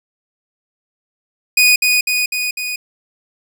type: tone with echo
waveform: sawtooth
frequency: 2478 Hz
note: D#7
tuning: 8 cents flat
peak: -5 dBFS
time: 1.57-1.76 s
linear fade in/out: 5 ms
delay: 250 ms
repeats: 4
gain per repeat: -3 dB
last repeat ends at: 2.76 s
effects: none